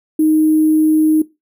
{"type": "tone with sample-and-hold", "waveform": "sine", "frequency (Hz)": 311.1, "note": "D#4", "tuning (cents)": 0, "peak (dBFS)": -9, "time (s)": [0.19, 1.22], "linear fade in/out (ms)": 5, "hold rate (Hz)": 11025, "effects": ["noise-tail reverb RT60 0.2 s tail -17 dB re dry"]}